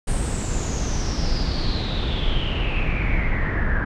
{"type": "noise with low-pass filter sweep", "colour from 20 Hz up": "brown", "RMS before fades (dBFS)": -22, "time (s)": [0.07, 3.85], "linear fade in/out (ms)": 10, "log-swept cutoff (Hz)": [9000, 1600], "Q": 9.2, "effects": []}